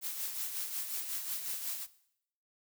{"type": "noise with tremolo", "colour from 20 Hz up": "blue", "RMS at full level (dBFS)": -36, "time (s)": [0.01, 1.87], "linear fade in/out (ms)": 50, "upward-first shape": "sine", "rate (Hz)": 5.5, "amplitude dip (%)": 50, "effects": ["noise-tail reverb RT60 0.7 s tail -17 dB re dry"]}